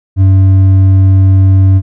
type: tone with hard clipping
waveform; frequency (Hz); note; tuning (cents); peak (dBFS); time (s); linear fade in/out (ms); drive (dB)
sine; 95.6; G2; -43; -4; 0.16-1.82; 50; 4
effects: none